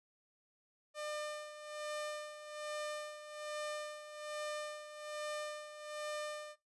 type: tone with tremolo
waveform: sawtooth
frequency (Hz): 601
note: D5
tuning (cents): +40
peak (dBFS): -35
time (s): 0.94-6.56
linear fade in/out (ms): 50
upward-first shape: sine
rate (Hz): 1.2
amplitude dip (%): 70
effects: noise-tail reverb RT60 0.2 s tail -17 dB re dry + resampled to 24000 Hz